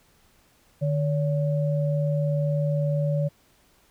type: tone pair together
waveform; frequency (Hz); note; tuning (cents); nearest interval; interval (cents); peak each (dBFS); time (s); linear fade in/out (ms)
sine; 149.67 / 569; D3 / C#5; +33 / +45; octave + major seventh; 2312; -22 / -28; 0.81-3.29; 20
effects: pink hiss -61 dBFS RMS until 3.9 s